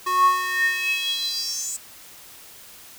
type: tone with high-pass filter sweep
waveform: square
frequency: 366.4 Hz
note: F#4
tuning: 17 cents flat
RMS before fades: -23 dBFS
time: 0.06-1.77 s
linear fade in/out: 10 ms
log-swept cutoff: 860 to 7800 Hz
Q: 8.7
effects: white hiss -45 dBFS RMS until 2.98 s